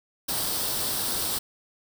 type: noise with comb filter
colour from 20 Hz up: white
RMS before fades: -28 dBFS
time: 0.28-1.39 s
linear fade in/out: 10 ms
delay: 0.22 ms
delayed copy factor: +0.55
effects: none